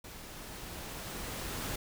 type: noise with level ramp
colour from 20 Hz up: pink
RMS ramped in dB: -48 to -37 dBFS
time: 0.04-1.76 s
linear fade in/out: 5 ms
effects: none